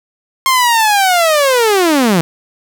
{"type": "linear sweep", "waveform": "sawtooth", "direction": "down", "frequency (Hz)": [1070, 156.5], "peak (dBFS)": -5, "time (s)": [0.46, 2.21], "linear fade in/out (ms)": 0, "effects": []}